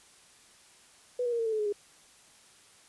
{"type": "tone with pitch steps", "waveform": "sine", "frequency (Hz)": [493.9, 480.9, 468.3, 456.1, 444.1, 432.5, 421.1, 410.1], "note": ["B4", "B4", "A#4", "A#4", "A4", "A4", "G#4", "G#4"], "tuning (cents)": [0, -46, 8, -38, 16, -30, 24, -22], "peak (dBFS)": -27, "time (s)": [1.19, 1.726], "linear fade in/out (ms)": 5, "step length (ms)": 67, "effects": ["white hiss -58 dBFS RMS until 2.88 s", "resampled to 24000 Hz"]}